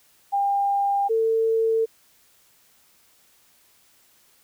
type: tone pair in turn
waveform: sine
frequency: 800 / 449 Hz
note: G5 / A4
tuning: +35 / +35 cents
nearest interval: minor seventh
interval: 1000 cents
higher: first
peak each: -19 / -18 dBFS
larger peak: second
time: 0.32-1.09 / 1.09-1.86 s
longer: neither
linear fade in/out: 20 ms
effects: white hiss -59 dBFS RMS until 4.43 s

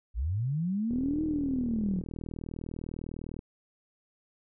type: linear two-way sweep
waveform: sine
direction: up then down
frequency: 49 to 316.9 to 173.3 Hz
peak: -27 dBFS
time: 0.14-2.03 s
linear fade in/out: 50 ms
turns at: 1.24 s
type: click train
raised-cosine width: 3 ms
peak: -25 dBFS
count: 100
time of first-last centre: 0.91-3.391 s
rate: 39.9 Hz
effects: none

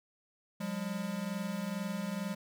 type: tone pair together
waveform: square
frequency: 179.9 / 202.1 Hz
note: F#3 / G#3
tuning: -48 / -47 cents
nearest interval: major second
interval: 201 cents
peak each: -39 / -37 dBFS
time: 0.6-2.35 s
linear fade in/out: 10 ms
effects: none

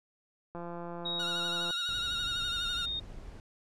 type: click train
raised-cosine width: 1 ms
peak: -28 dBFS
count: 200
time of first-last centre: 0.55-1.707 s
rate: 172 Hz
type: tone with pitch glide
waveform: sine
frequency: 3787 to 3696 Hz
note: A#7 to A#7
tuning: +27 to -16 cents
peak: -32 dBFS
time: 1.05-3 s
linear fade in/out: 10 ms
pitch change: -43 cents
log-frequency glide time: 2.03-2.59 s
type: tone with vibrato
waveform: sawtooth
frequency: 1417 Hz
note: F6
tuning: 25 cents sharp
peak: -33 dBFS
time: 1.19-2.86 s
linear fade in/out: 10 ms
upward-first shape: triangle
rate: 12 Hz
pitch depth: 68 cents each way
type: noise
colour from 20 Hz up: brown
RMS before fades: -45 dBFS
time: 1.89-3.4 s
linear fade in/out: 0 ms
effects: low-pass 9000 Hz 12 dB/octave

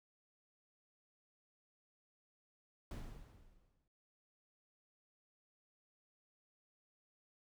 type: noise with exponential decay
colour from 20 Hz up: brown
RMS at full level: -42 dBFS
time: 2.91-3.88 s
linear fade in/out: 2 ms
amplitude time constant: 210 ms
effects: none

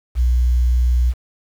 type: tone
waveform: sine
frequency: 61.2 Hz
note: B1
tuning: 15 cents flat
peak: -11 dBFS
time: 0.15-1.14 s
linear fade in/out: 50 ms
effects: tanh soft clip ceiling -9 dBFS + 7-bit

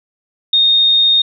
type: tone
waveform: sine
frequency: 3692 Hz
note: A#7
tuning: 17 cents flat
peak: -8 dBFS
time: 0.53-1.22 s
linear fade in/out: 5 ms
effects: none

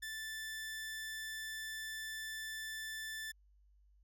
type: tone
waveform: sawtooth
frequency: 1760 Hz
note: A6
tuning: in tune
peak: -38 dBFS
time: 0.02-3.32 s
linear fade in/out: 10 ms
effects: added 50 Hz sine -64 dBFS peak until 4.03 s

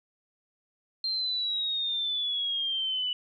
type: exponential sweep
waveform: sine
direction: down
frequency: 4186 to 2960 Hz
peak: -27 dBFS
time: 1.04-3.13 s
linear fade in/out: 2 ms
effects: none

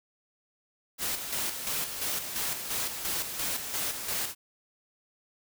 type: noise with tremolo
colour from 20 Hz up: white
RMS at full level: -31 dBFS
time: 0.98-4.35 s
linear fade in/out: 50 ms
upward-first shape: square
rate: 2.9 Hz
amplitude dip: 50%
effects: none

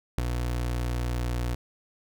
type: tone with ADSR envelope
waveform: 30% pulse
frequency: 60.1 Hz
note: B1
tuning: 46 cents flat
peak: -18 dBFS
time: 0.18-1.55 s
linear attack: 4 ms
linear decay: 17 ms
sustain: -6 dB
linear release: 6 ms
effects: none

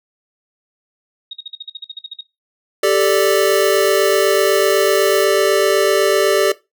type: tone bursts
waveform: sine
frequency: 3744 Hz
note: A#7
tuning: 7 cents sharp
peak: -25 dBFS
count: 13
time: 1.31-2.21 s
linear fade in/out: 5 ms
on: 24 ms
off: 49 ms
type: chord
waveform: square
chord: G suspended second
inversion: none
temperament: equal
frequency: 392 / 440 / 587.3 Hz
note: G4 / A4 / D5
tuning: 0 / 0 / 0 cents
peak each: -17 / -17 / -17 dBFS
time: 2.83-6.52 s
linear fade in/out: 5 ms
type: noise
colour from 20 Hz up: blue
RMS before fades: -30 dBFS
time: 3-5.25 s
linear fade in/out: 10 ms
effects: noise-tail reverb RT60 0.2 s tail -17 dB re dry

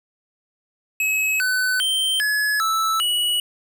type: tone with pitch steps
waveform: square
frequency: 2567 / 1507 / 3126 / 1698 / 1315 / 2929 Hz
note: E7 / F#6 / G7 / G#6 / E6 / F#7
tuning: -47 / +31 / -6 / +38 / -5 / -18 cents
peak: -19 dBFS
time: 1-3.4 s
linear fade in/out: 2 ms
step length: 400 ms
effects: none

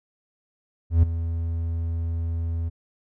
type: tone with ADSR envelope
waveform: triangle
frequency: 83.1 Hz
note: E2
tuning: 15 cents sharp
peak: -9 dBFS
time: 0.9-2.7 s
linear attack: 130 ms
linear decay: 8 ms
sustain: -13 dB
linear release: 22 ms
effects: none

